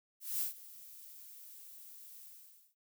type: noise with ADSR envelope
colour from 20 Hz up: violet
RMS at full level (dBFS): -34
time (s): 0.2-2.75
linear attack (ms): 210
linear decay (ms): 120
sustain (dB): -19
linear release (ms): 520
effects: none